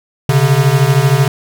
square beating tone pair, 130.81 / 143.81 Hz, C3 / D3, 0 / -36 cents, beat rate 13 Hz, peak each -12 dBFS, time 0.29-1.28 s, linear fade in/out 2 ms, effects none

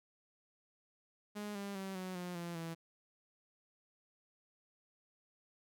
sawtooth tone with pitch steps, 207.7 / 199.93 / 192.45 / 185.25 / 178.32 / 171.65 / 165.23 Hz, G#3 / G3 / G3 / F#3 / F3 / F3 / E3, 0 / +34 / -32 / +2 / +36 / -30 / +4 cents, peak -37 dBFS, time 1.35-2.75 s, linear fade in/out 20 ms, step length 200 ms, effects none

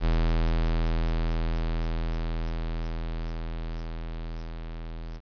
square tone with level ramp, 41 Hz, E1, 9 cents flat, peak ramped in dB -21 to -36 dBFS, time 0-5.21 s, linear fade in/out 50 ms, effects resampled to 11025 Hz + 9-bit

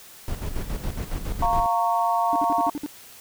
brown noise with tremolo, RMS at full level -26 dBFS, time 0.28-1.66 s, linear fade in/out 0 ms, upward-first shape square, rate 7.2 Hz, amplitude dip 60%
sine chord, Bb minor, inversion second, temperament equal with one note detuned, 698.5 / 920.6 / 1108.7 Hz, F5 / Bb5 / Db6, 0 / -22 / 0 cents, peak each -23 / -23 / -26 dBFS, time 1.42-2.7 s, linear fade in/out 5 ms
triangle tone bursts, 293.7 Hz, D4, in tune, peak -24 dBFS, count 7, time 2.33-2.862 s, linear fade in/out 0 ms, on 28 ms, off 56 ms
effects white hiss -46 dBFS RMS until 3.2 s

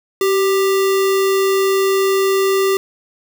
sine tone with sample-and-hold, 386.5 Hz, G4, 24 cents flat, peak -12 dBFS, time 0.21-2.77 s, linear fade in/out 2 ms, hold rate 1575 Hz, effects none

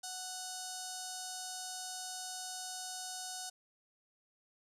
5% pulse tone with notch filter, 740 Hz, F#5, in tune, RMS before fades -43 dBFS, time 0.03-3.5 s, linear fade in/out 10 ms, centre 2200 Hz, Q 0.67, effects low-pass 12000 Hz 12 dB/octave + 12-bit

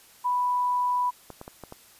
sine tone, 987.8 Hz, B5, in tune, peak -22 dBFS, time 0.24-1.11 s, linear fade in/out 20 ms
clicks, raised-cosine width 1 ms, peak -25 dBFS, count 5, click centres 1.303 / 1.414 / 1.479 / 1.637 / 1.724 s
effects white hiss -54 dBFS RMS until 1.99 s + resampled to 32000 Hz

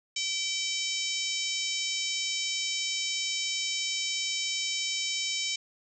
harmonic tone, 769 Hz, G5, 33 cents flat, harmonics 3 / 4 / 5 / 6 / 7 / 8 / 9 / 10, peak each -36 / -35 / -37 / -40 / -35 / -39 / -37 / -45 dBFS, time 0.16-5.56 s, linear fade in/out 5 ms, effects none

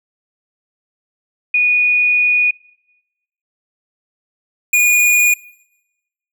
sine / square tone pair in turn, 2463 / 2445 Hz, D#7 / D#7, -18 / -31 cents, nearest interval unison, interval 13 cents, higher first, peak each -10 dBFS, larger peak neither, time 1.54-2.51 / 4.73-5.34 s, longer first, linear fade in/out 5 ms, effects noise-tail reverb RT60 1.0 s tail -23 dB re dry

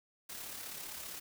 white noise with amplitude modulation, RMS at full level -43 dBFS, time 0.29-1.2 s, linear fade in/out 10 ms, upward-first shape sine, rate 35.3 Hz, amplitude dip 40%, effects none

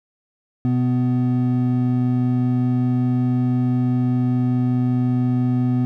triangle tone pair together, 124.94 / 249.7 Hz, B2 / B3, +20 / +19 cents, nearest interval octave, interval 1199 cents, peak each -17 dBFS, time 0.65-5.85 s, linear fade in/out 0 ms, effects none

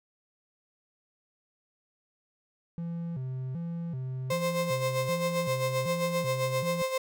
triangle tone with vibrato, 148 Hz, D3, 14 cents sharp, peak -30 dBFS, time 2.78-6.82 s, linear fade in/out 0 ms, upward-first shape square, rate 1.3 Hz, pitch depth 230 cents each way
35% pulse tone with tremolo, 523.3 Hz, C5, in tune, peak -24 dBFS, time 4.3-6.98 s, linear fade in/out 5 ms, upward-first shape sine, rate 7.6 Hz, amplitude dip 60%
effects none

